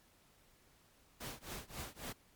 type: noise with tremolo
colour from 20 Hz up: pink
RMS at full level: -43 dBFS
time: 1.2-2.13 s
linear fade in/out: 10 ms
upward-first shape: triangle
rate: 3.7 Hz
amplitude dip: 100%
effects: pink hiss -68 dBFS RMS until 2.35 s + MP3 96 kbps